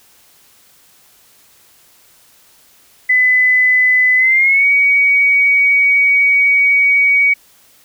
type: tone with pitch glide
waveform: sine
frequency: 2008 to 2254 Hz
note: B6 to C#7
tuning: +28 to +28 cents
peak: -8 dBFS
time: 3.09-7.34 s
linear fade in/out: 10 ms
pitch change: +200 cents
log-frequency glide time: 4.16-4.67 s
effects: white hiss -49 dBFS RMS until 7.84 s